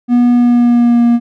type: tone with pitch glide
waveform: triangle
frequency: 242.8 to 236.8 Hz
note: B3 to A#3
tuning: -29 to +27 cents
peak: -4 dBFS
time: 0.08-1.2 s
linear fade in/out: 50 ms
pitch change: -44 cents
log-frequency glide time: 0.33-1.03 s
effects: none